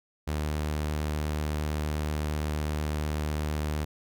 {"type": "tone", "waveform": "sawtooth", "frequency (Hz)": 75.7, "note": "D#2", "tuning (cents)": -47, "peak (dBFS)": -24, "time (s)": [0.27, 3.85], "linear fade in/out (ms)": 10, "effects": []}